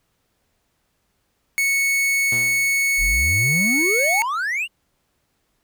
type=tone; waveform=45% pulse; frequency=2211 Hz; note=C#7; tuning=5 cents flat; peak=-17 dBFS; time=1.58-4.22 s; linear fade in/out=0 ms
type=tone with exponential decay; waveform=sawtooth; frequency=120.2 Hz; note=B2; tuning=46 cents flat; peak=-24 dBFS; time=2.32-2.92 s; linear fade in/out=5 ms; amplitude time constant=130 ms
type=exponential sweep; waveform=triangle; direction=up; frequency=36.71 to 2942 Hz; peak=-19 dBFS; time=2.97-4.68 s; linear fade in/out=50 ms
effects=pink hiss -69 dBFS RMS until 5.63 s